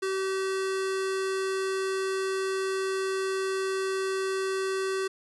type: tone pair together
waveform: square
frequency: 382.9 / 1531.6 Hz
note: G4 / G6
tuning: -41 / -41 cents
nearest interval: 2 octaves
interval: 2400 cents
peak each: -28 / -39 dBFS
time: 0.02-5.08 s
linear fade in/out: 10 ms
effects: resampled to 24000 Hz + 10-bit